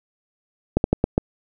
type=slowing click train; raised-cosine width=2 ms; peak=-3 dBFS; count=5; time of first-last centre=0.77-1.179 s; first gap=71 ms; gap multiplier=1.25; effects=none